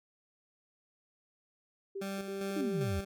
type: tone bursts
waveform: sine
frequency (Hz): 392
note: G4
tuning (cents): 0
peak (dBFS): -36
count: 3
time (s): 1.95-2.842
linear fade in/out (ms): 10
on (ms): 240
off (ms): 86
type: tone with tremolo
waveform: 20% pulse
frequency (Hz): 196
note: G3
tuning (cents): 0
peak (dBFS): -30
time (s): 2.01-3.05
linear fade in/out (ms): 10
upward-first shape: square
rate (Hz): 2.5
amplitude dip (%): 45
type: exponential sweep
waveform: sine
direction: down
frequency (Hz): 329.6 to 76.1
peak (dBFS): -32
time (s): 2.56-3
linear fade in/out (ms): 5
effects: none